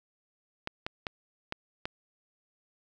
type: clicks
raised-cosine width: 0.3 ms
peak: -17 dBFS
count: 5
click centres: 0.674 / 0.865 / 1.068 / 1.524 / 1.855 s
effects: none